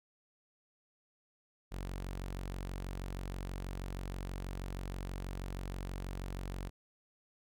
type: tone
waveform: sawtooth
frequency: 46.25 Hz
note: F#1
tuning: in tune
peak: -35 dBFS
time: 1.71-6.7 s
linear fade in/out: 20 ms
effects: none